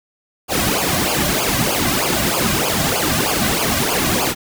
pink noise with flanger, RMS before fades -18 dBFS, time 0.48-4.35 s, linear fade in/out 50 ms, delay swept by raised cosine 0.51 to 2.31 ms, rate 3.2 Hz, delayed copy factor -1, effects none

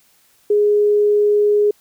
sine tone, 415.3 Hz, G#4, in tune, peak -11 dBFS, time 0.5-1.71 s, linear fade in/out 5 ms, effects white hiss -56 dBFS RMS until 1.8 s

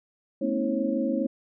sine tone cluster, 220.6 / 247.8 / 272.6 / 320.6 / 543 Hz, A3 / B3 / C#4 / E4 / C#5, +5 / +6 / -29 / -48 / -36 cents, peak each -30 dBFS, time 0.41-1.27 s, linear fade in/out 10 ms, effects none

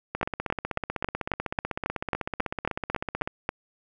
two click trains, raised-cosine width 0.5 ms, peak -10 / -14 dBFS, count 13 / 51, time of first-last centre 0.23-3.491 / 0.15-3.275 s, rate 3.68 / 16 Hz, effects none

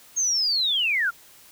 sine linear sweep, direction down, 6530 to 1318.5 Hz, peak -20 dBFS, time 0.16-1.11 s, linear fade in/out 20 ms, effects white hiss -51 dBFS RMS until 1.51 s

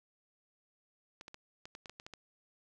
clicks, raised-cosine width 0.2 ms, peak -30 dBFS, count 10, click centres 1.211 / 1.281 / 1.344 / 1.655 / 1.751 / 1.858 / 1.896 / 1.999 / 2.065 / 2.137 s, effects none

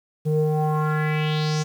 square tone with low-pass filter sweep, 153.4 Hz, D#3, 24 cents flat, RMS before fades -22 dBFS, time 0.25-1.64 s, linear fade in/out 20 ms, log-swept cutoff 350 to 6600 Hz, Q 3.7, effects 8-bit

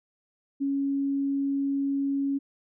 sine tone, 277.2 Hz, C#4, in tune, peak -24 dBFS, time 0.6-2.39 s, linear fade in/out 20 ms, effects none

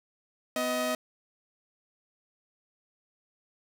sawtooth tone pair together, 250 / 630 Hz, B3 / D#5, +21 / +21 cents, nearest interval octave + major third, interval 1600 cents, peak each -29 / -25 dBFS, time 0.56-0.95 s, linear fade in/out 2 ms, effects none

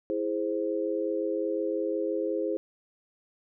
sine chord, E augmented, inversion none, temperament equal, 329.6 / 415.3 / 523.3 Hz, E4 / G#4 / B#4, 0 / 0 / 0 cents, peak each -31 dBFS, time 0.1-2.57 s, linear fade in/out 0 ms, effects none

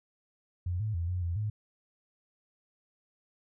sine tone with pitch steps, 88.8 / 108.1 / 84.8 / 90.2 / 85.7 / 106.3 Hz, F2 / A2 / E2 / F#2 / F2 / G#2, +29 / -30 / +50 / -44 / -32 / +41 cents, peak -29 dBFS, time 0.66-1.5 s, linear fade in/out 5 ms, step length 140 ms, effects none

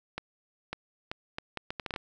accelerating click train, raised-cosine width 0.3 ms, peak -18 dBFS, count 11, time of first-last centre 0.18-1.962 s, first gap 550 ms, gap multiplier 0.7, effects none

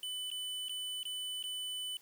square tone with dropouts, 3000 Hz, F#7, 23 cents sharp, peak -38 dBFS, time 0.03-1.97 s, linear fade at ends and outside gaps 1 ms, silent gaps 0.303-0.314 / 0.684-0.694 / 1.031-1.053 / 1.427-1.439 s, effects white hiss -63 dBFS RMS until 2.01 s

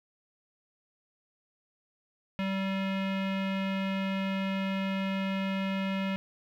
square tone with low-pass filter, 193.1 Hz, G3, 26 cents flat, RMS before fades -31 dBFS, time 2.39-6.16 s, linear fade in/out 0 ms, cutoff 2700 Hz, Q 2.6, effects 10-bit

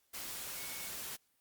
sine tone in noise, 2216 Hz, C#7, 1 cent flat, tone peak -51 dBFS, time 0.55-0.89 s, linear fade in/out 20 ms, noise white, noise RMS -43 dBFS, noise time 0.13-1.17 s, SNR -11 dB, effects white hiss -75 dBFS RMS until 1.4 s + Opus 48 kbps

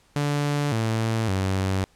sawtooth tone with pitch steps, 145.2 / 112.2 / 95.4 Hz, D3 / A2 / G2, -19 / +34 / -47 cents, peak -18 dBFS, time 0.16-1.84 s, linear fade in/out 0 ms, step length 560 ms, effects pink hiss -60 dBFS RMS until 1.95 s + low-pass 10000 Hz 12 dB/octave

